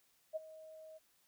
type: tone with ADSR envelope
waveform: sine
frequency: 631 Hz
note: D#5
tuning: 24 cents sharp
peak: -34 dBFS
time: 0.33-0.99 s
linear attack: 30 ms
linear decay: 22 ms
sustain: -17 dB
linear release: 24 ms
effects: white hiss -73 dBFS RMS until 1.27 s